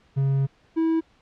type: tone pair in turn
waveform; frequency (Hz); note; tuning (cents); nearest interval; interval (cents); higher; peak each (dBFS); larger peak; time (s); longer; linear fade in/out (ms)
triangle; 136.6 / 324.9; C#3 / E4; -25 / -25; octave + minor third; 1500; second; -17; neither; 0.16-0.47 / 0.76-1.01; first; 20
effects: pink hiss -60 dBFS RMS until 1.21 s + low-pass 4000 Hz 12 dB/octave